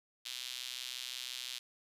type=tone with high-pass filter; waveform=sawtooth; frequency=125.8 Hz; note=B2; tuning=32 cents sharp; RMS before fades=-43 dBFS; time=0.25-1.59 s; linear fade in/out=10 ms; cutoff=3500 Hz; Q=2.4; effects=resampled to 32000 Hz